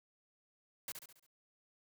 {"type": "noise with echo", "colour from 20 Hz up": "white", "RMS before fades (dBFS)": -42, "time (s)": [0.88, 0.92], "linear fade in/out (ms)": 2, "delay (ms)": 69, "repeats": 5, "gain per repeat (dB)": -6, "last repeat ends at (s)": 1.265, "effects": ["high-pass 100 Hz 12 dB/octave"]}